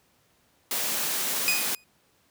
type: high-pass noise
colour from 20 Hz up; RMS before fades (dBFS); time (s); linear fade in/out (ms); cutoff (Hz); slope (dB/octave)
white; -28; 0.71-1.75; 2; 150; 24
type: tone with exponential decay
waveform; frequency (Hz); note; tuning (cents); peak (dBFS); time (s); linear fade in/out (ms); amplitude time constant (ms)
sawtooth; 2489; D#7; 0; -16; 1.48-1.84; 0; 78
effects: pink hiss -65 dBFS RMS until 2.3 s + high-pass 80 Hz 12 dB/octave